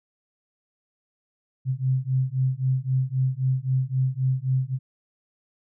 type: beating tone pair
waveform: sine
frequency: 128.8 / 132.6 Hz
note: C3 / C3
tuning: -27 / +23 cents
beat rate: 3.8 Hz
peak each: -24 dBFS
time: 1.65-4.79 s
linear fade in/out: 50 ms
effects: none